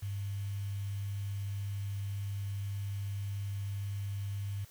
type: tone with quantisation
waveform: sine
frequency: 99.9 Hz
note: G2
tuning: 33 cents sharp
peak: -34 dBFS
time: 0.02-4.65 s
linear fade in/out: 10 ms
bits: 9
effects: white hiss -59 dBFS RMS until 4.7 s